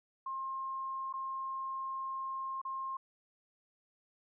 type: tone with dropouts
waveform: sine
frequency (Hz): 1065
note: C6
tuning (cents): +30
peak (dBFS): -36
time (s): 0.26-2.97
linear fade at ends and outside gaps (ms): 5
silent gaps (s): 1.128-1.137 / 2.616-2.65
effects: none